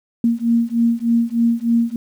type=beating tone pair; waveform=sine; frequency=231.3 / 234.6 Hz; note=A#3 / A#3; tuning=-13 / +11 cents; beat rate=3.3 Hz; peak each=-17 dBFS; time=0.24-1.96 s; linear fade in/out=2 ms; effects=8-bit